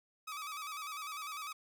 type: tone with vibrato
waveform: sawtooth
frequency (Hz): 1210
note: D#6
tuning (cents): -49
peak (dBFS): -37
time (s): 0.27-1.53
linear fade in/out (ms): 10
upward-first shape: square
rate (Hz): 10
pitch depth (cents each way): 80
effects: none